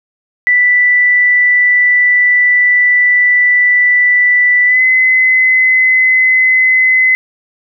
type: tone with pitch glide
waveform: sine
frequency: 1975.5 to 2035 Hz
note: B6 to C7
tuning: 0 to -49 cents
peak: -6 dBFS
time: 0.47-7.15 s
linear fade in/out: 0 ms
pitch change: +51 cents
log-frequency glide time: 4.66-4.82 s
effects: none